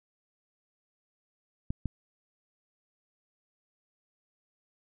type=clicks; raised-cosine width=5 ms; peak=-19 dBFS; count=2; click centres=1.705 / 1.857 s; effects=none